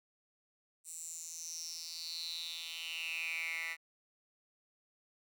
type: tone with high-pass filter sweep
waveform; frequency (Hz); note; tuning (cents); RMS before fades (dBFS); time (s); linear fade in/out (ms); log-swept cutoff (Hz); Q
10% pulse; 164.81; E3; 0; -42; 0.84-3.77; 50; 8300 to 1900; 7.5
effects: none